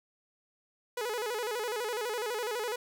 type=tone with vibrato; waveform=sawtooth; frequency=456.8 Hz; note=A#4; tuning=35 cents flat; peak=-28 dBFS; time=0.97-2.76 s; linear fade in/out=5 ms; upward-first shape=square; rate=12 Hz; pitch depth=120 cents each way; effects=none